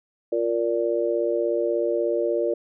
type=chord; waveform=sine; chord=Bb major; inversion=second; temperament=just; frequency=349.6 / 466.2 / 582.7 Hz; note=F4 / Bb4 / D5; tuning=+2 / 0 / -14 cents; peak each=-25 dBFS; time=0.32-2.54 s; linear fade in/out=5 ms; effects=none